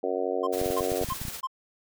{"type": "harmonic tone", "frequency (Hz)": 92.5, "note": "F#2", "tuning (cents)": 0, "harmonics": [3, 4, 5, 6, 7, 8], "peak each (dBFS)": [-36, -32, -30, -33, -34, -36], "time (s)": [0.03, 1.04], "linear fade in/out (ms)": 5}
{"type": "tone bursts", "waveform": "triangle", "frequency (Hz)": 1052, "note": "C6", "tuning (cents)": 9, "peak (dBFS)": -25, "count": 4, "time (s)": [0.43, 1.472], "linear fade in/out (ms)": 10, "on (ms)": 43, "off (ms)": 290}
{"type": "noise with tremolo", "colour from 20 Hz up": "white", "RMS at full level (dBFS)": -36, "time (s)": [0.52, 1.41], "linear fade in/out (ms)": 20, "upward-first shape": "sine", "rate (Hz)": 16, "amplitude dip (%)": 40}
{"type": "clicks", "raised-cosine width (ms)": 5, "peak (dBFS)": -24, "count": 12, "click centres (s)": [0.615, 0.661, 0.705, 0.808, 0.919, 1.014, 1.045, 1.088, 1.122, 1.216, 1.252, 1.283]}
{"effects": []}